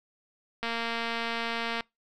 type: click train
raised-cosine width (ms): 0.3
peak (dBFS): -16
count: 273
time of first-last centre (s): 0.63-1.807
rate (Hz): 231
effects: noise-tail reverb RT60 0.2 s tail -25 dB re dry